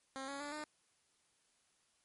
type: tone with pitch steps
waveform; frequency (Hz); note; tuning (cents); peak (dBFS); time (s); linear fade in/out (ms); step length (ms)
10% pulse; 267.6 / 278.8 / 290.5 / 302.6; C4 / C#4 / D4 / D#4; +39 / +10 / -19 / -48; -34; 0.16-0.64; 0; 120
effects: white hiss -75 dBFS RMS until 2.04 s + MP3 48 kbps